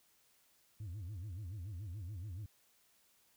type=tone with vibrato; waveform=sine; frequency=95.8 Hz; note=G2; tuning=39 cents flat; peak=-39 dBFS; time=0.8-2.46 s; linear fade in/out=5 ms; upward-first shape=sine; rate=7 Hz; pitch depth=240 cents each way; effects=tanh soft clip ceiling -41 dBFS + white hiss -71 dBFS RMS until 3.36 s